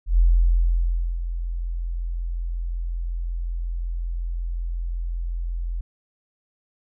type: tone with ADSR envelope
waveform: sine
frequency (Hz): 42.72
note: F1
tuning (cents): -37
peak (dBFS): -12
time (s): 0.06-5.81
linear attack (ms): 120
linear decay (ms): 1000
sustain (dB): -12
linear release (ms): 3
effects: none